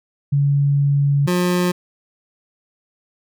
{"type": "tone pair in turn", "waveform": ["sine", "25% pulse"], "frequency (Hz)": [141.7, 178.53], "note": ["C#3", "F3"], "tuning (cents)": [38, 38], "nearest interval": "major third", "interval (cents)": 400, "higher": "second", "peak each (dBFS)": [-13, -12], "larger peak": "second", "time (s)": [[0.32, 1.27], [1.27, 1.72]], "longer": "first", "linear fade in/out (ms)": 10, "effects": []}